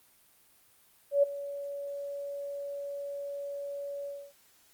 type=tone with ADSR envelope; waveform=sine; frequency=566 Hz; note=C#5; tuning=36 cents sharp; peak=-18 dBFS; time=1.11-4.33 s; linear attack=120 ms; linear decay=12 ms; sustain=-17 dB; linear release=270 ms; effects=white hiss -63 dBFS RMS until 4.73 s + Opus 32 kbps